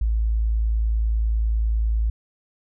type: tone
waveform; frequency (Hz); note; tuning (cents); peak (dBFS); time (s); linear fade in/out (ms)
sine; 55; A1; 0; -18; 0.01-2.1; 5
effects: none